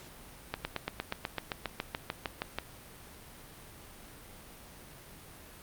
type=slowing click train; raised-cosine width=0.3 ms; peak=-16 dBFS; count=16; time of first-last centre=0.54-2.586 s; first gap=110 ms; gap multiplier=1.03; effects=pink hiss -51 dBFS RMS until 5.62 s + Opus 48 kbps